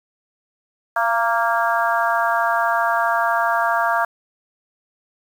harmonic tone with a mistuned harmonic, 232.3 Hz, A#3, 6 cents flat, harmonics 3 / 4 / 5 / 6 / 7, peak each -21 / -22 / -23 / -24 / -24 dBFS, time 0.96-4.05 s, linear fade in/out 5 ms, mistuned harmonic 3, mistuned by -31 cents, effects 7-bit

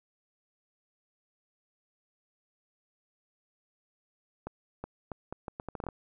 accelerating click train, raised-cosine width 1 ms, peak -23 dBFS, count 12, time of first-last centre 4.47-5.887 s, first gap 370 ms, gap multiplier 0.75, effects none

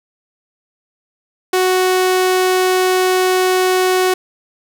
sawtooth tone, 370 Hz, F#4, in tune, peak -8 dBFS, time 1.53-4.14 s, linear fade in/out 5 ms, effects none

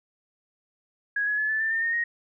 sine tone with pitch steps, 1659 / 1688 / 1717.5 / 1747.5 / 1778.1 / 1809.2 / 1840.8 / 1873 Hz, G#6 / G#6 / A6 / A6 / A6 / A6 / A#6 / A#6, -2 / +28 / -42 / -12 / +18 / +48 / -22 / +8 cents, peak -23 dBFS, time 1.16-2.04 s, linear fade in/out 5 ms, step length 110 ms, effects none

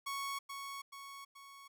sawtooth tone with echo, 1108.7 Hz, C#6, in tune, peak -34 dBFS, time 0.06-0.39 s, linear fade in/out 10 ms, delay 430 ms, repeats 3, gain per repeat -5 dB, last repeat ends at 1.68 s, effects none

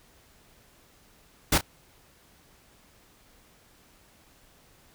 pink noise with echo, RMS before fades -21 dBFS, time 1.52-1.58 s, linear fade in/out 5 ms, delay 32 ms, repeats 1, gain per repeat -13 dB, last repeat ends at 1.612 s, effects pink hiss -59 dBFS RMS until 4.94 s

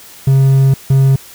triangle tone bursts at uneven times, 135 Hz, C#3, 45 cents flat, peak -4 dBFS, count 2, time 0.27-0.74 / 0.9-1.16 s, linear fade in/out 5 ms, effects white hiss -37 dBFS RMS until 1.34 s

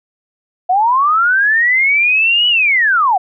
sine linear two-way sweep, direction up then down, 704 to 2963 to 704 Hz, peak -9 dBFS, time 0.69-3.18 s, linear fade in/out 10 ms, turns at 2.48 s, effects none

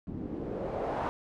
white noise with low-pass filter sweep, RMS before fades -35 dBFS, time 0.07-1.09 s, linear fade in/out 0 ms, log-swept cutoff 220 to 920 Hz, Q 2.3, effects none

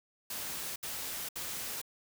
white noise bursts, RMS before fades -39 dBFS, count 3, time 0.3-1.816 s, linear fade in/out 5 ms, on 460 ms, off 68 ms, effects none

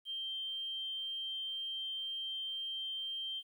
sine tone, 3149 Hz, G7, 7 cents sharp, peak -37 dBFS, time 0.05-3.43 s, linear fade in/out 50 ms, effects 11-bit

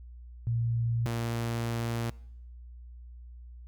sine / sawtooth tone pair in turn, 116.54 / 116.54 Hz, A#2 / A#2, 0 / 0 cents, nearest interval unison, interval 0 cents, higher neither, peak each -26 dBFS, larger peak neither, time 0.47-1.06 / 1.06-2.1 s, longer second, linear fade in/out 0 ms, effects noise-tail reverb RT60 0.8 s tail -23 dB re dry + added 60 Hz sine -44 dBFS peak until 3.67 s

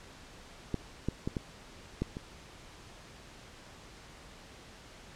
clicks, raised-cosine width 3 ms, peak -18 / -17 / -19 / -20 / -17 / -25 dBFS, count 6, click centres 0.743 / 1.086 / 1.275 / 1.368 / 2.02 / 2.169 s, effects pink hiss -52 dBFS RMS until 5.15 s + low-pass 7000 Hz 12 dB/octave

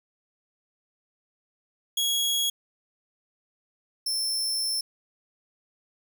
sawtooth tone pair in turn, 3322 / 5344 Hz, G#7 / E8, 0 / +23 cents, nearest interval minor sixth, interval 823 cents, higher second, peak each -20 / -23 dBFS, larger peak first, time 1.97-2.5 / 4.06-4.81 s, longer second, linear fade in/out 5 ms, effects none

